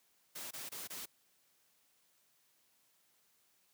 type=noise bursts; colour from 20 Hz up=white; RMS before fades=-45 dBFS; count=4; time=0.35-1.059 s; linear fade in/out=10 ms; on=160 ms; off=23 ms; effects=white hiss -73 dBFS RMS until 3.73 s + high-pass 100 Hz 12 dB/octave